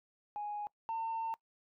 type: tone pair in turn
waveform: sine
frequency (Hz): 830.6 / 903.7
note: G#5 / A5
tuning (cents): 0 / +46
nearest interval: minor second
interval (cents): 146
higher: second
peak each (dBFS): -36 / -32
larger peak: second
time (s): 0.36-0.67 / 0.89-1.34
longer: second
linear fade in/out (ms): 0
effects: noise-tail reverb RT60 0.1 s tail -23 dB re dry + tanh soft clip ceiling -32 dBFS